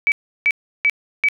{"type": "tone bursts", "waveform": "sine", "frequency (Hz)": 2291, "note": "D7", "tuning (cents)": -44, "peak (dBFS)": -12, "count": 4, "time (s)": [0.07, 1.286], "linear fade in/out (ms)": 0, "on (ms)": 49, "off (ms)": 340, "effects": []}